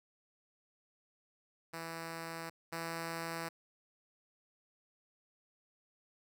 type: tone pair in turn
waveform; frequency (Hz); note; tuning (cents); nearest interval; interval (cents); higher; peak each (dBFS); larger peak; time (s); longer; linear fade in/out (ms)
5% pulse; 164.81 / 165.61; E3 / E3; 0 / +8; unison; 8; second; -30 / -27; second; 1.73-2.5 / 2.72-3.49; neither; 10
effects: none